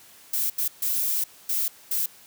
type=noise bursts at uneven times; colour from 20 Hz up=violet; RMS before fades=-25 dBFS; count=5; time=0.33-0.5 / 0.58-0.68 / 0.82-1.24 / 1.49-1.68 / 1.91-2.06 s; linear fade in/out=5 ms; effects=white hiss -51 dBFS RMS until 2.26 s + high-pass 80 Hz 12 dB/octave